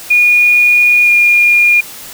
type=tone with pitch glide; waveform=sine; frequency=2443 to 2421 Hz; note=D#7 to D#7; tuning=-32 to -48 cents; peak=-5 dBFS; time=0.1-1.81 s; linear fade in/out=10 ms; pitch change=-16 cents; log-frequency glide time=1.03-1.09 s; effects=white hiss -30 dBFS RMS until 2.13 s